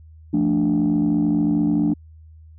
sine chord, D minor, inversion first, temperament equal with one note detuned, 170.92 / 220 / 293.7 Hz, F3 / A3 / D4, -37 / 0 / 0 cents, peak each -21 / -20 / -17 dBFS, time 0.33-1.94 s, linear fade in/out 10 ms, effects tanh soft clip ceiling -12 dBFS + added 79 Hz sine -42 dBFS peak until 2.58 s

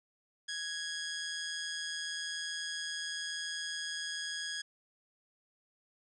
15% pulse tone with amplitude modulation, 1661.2 Hz, G#6, in tune, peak -28 dBFS, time 0.48-4.62 s, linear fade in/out 10 ms, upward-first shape sine, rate 161 Hz, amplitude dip 40%, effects resampled to 24000 Hz

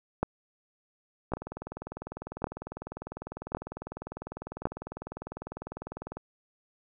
two click trains, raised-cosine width 1 ms, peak -12 / -24 dBFS, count 5 / 98, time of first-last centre 0.23-4.655 / 1.32-6.17 s, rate 0.904 / 20 Hz, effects none

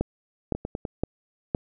two click trains, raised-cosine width 2 ms, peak -10 / -17 dBFS, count 4 / 4, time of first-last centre 0.01-1.548 / 0.55-0.852 s, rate 1.95 / 9.94 Hz, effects none

